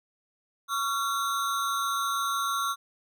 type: ring-modulated tone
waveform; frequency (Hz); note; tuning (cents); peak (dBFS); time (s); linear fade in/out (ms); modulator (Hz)
square; 1244.5; D#6; 0; -24; 0.68-2.76; 50; 123
effects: none